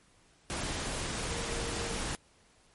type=tone in noise; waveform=sine; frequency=466.3 Hz; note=A#4; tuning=1 cent sharp; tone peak=-42 dBFS; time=1.3-1.97 s; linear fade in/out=0 ms; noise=pink; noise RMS=-35 dBFS; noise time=0.5-2.15 s; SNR=-10 dB; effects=pink hiss -64 dBFS RMS until 2.74 s + MP3 48 kbps